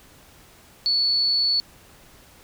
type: tone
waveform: sine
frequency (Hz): 4435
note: C#8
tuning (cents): 0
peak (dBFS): -18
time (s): 0.86-1.6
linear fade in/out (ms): 0
effects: pink hiss -51 dBFS RMS until 2.43 s